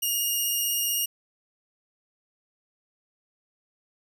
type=tone with vibrato; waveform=5% pulse; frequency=2851 Hz; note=F7; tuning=35 cents sharp; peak=-16 dBFS; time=0.02-1.06 s; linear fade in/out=10 ms; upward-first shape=square; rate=16 Hz; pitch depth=11 cents each way; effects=none